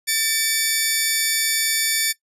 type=tone pair together; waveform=10% pulse; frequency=1778.9 / 2288 Hz; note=A6 / D7; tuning=+18 / -46 cents; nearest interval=major third; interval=436 cents; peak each=-13 / -12 dBFS; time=0.07-2.13 s; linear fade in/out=20 ms; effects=noise-tail reverb RT60 0.1 s tail -18 dB re dry + resampled to 32000 Hz